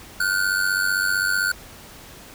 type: ring-modulated tone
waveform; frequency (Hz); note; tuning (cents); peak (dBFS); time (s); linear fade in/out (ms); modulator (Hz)
square; 1477; F#6; -3; -17; 0.2-1.52; 5; 47.8
effects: pink hiss -43 dBFS RMS until 2.34 s